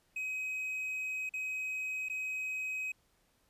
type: tone with dropouts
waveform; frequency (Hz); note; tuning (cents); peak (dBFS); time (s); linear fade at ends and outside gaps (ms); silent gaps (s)
triangle; 2531; D#7; +29; -33; 0.16-2.92; 5; 1.293-1.337 / 2.087-2.097
effects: pink hiss -72 dBFS RMS until 3.49 s + resampled to 32000 Hz